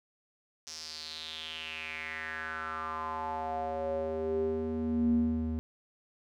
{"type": "tone with band-pass filter sweep", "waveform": "square", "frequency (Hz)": 79.5, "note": "D#2", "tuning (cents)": 38, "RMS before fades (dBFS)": -34, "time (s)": [0.67, 5.59], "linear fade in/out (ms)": 0, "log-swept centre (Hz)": [5700, 170], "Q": 5.4, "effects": []}